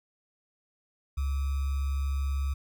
sine tone with sample-and-hold, 69 Hz, C#2, 7 cents flat, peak -26 dBFS, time 1.17-2.54 s, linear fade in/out 10 ms, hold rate 1225 Hz, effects none

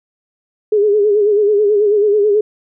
sine tone with vibrato, 415.3 Hz, G#4, in tune, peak -9 dBFS, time 0.72-2.41 s, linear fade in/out 5 ms, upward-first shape sine, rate 9.2 Hz, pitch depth 64 cents each way, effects none

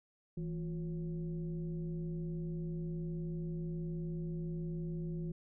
sine tone with frequency modulation, 163.6 Hz, E3, 13 cents flat, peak -36 dBFS, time 0.37-5.32 s, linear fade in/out 5 ms, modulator 193 Hz, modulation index 0.65, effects none

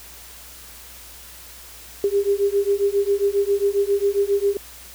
sine beating tone pair, 397.5 / 404.9 Hz, G4 / G#4, +24 / -44 cents, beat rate 7.4 Hz, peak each -20 dBFS, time 2.04-4.57 s, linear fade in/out 2 ms, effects added 60 Hz sine -48 dBFS peak until 4.94 s + white hiss -42 dBFS RMS until 4.94 s

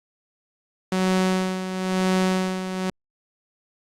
sawtooth tone with tremolo, 186.5 Hz, F#3, 14 cents sharp, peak -14 dBFS, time 0.92-2.9 s, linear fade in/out 2 ms, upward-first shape sine, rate 1 Hz, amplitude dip 65%, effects low-pass 9000 Hz 12 dB/octave + Opus 48 kbps

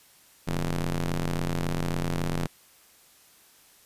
sawtooth ring-modulated tone, 87.31 Hz, F2, in tune, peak -19 dBFS, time 0.47-2.47 s, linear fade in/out 10 ms, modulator 69.1 Hz, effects white hiss -57 dBFS RMS until 3.85 s + resampled to 32000 Hz

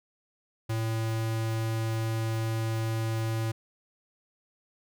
square tone, 112.2 Hz, A2, 34 cents sharp, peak -28 dBFS, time 0.69-3.52 s, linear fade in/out 10 ms, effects none

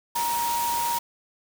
sine tone in noise, 943 Hz, A#5, 20 cents sharp, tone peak -24 dBFS, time 0.15-0.99 s, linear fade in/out 10 ms, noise white, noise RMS -31 dBFS, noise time 0.15-0.99 s, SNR +4 dB, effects none

